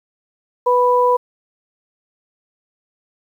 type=tone pair together; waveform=sine; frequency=493.9 / 987.8 Hz; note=B4 / B5; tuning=0 / 0 cents; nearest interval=octave; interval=1200 cents; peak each=-14 dBFS; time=0.66-1.17 s; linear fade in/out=10 ms; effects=8-bit